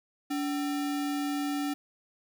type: tone with sample-and-hold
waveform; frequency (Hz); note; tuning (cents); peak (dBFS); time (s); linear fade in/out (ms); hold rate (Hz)
sine; 287.2; D4; -39; -28; 0.3-1.74; 10; 1050
effects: none